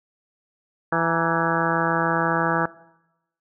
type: harmonic tone with a mistuned harmonic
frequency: 166.1 Hz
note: E3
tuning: 13 cents sharp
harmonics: 1 / 2 / 3 / 4 / 5 / 6 / 7 / 8 / 9 / 10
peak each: -28 / -28 / -28 / -28 / -28 / -28 / -28 / -28 / -28 / -28 dBFS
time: 0.92-2.66 s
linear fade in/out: 5 ms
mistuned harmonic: 6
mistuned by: -83 cents
effects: noise-tail reverb RT60 0.9 s tail -20 dB re dry